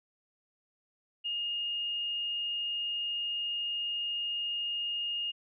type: tone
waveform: sine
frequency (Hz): 2843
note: F7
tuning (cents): +30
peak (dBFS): -31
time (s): 1.24-5.32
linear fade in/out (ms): 20
effects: none